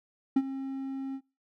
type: tone with ADSR envelope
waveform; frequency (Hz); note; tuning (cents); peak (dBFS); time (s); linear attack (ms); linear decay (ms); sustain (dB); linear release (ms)
triangle; 268.8; C4; +47; -16; 0.36-1.21; 7; 48; -15; 65
effects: noise-tail reverb RT60 0.3 s tail -24 dB re dry